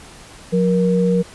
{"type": "tone pair together", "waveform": "sine", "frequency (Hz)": [180.03, 472.5], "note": ["F#3", "A#4"], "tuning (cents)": [-47, 23], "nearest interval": "octave + perfect fourth", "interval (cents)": 1670, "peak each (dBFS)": [-15, -17], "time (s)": [0.52, 1.23], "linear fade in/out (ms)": 20, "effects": ["pink hiss -41 dBFS RMS until 1.34 s", "resampled to 24000 Hz"]}